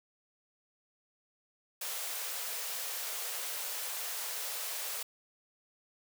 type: high-pass noise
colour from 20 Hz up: white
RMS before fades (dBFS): -38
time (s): 1.81-5.03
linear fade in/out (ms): 5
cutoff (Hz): 420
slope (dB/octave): 96
effects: none